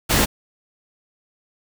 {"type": "noise", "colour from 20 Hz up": "pink", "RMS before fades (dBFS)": -17, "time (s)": [0.09, 0.26], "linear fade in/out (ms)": 20, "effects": []}